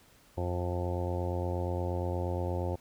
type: harmonic tone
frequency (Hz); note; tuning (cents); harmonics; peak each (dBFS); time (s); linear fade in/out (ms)
88.5; F2; +23; 1 / 2 / 3 / 4 / 5 / 6 / 7 / 8 / 9 / 10; -32 / -42 / -43 / -38 / -44 / -38 / -46 / -44 / -46 / -44; 0.37-2.76; 10
effects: pink hiss -61 dBFS RMS until 2.8 s